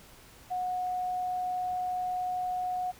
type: tone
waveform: sine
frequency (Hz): 730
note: F#5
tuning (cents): -24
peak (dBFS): -29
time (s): 0.5-2.92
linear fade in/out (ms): 20
effects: pink hiss -54 dBFS RMS until 2.99 s